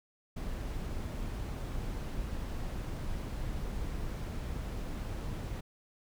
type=noise; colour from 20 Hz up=brown; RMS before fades=-37 dBFS; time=0.36-5.61 s; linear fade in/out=10 ms; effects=none